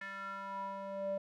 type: tone with band-pass filter sweep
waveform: square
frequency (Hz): 196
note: G3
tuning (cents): 0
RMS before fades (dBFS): -41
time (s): 0.01-1.18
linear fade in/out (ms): 5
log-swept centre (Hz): 1800 to 550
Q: 5
effects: none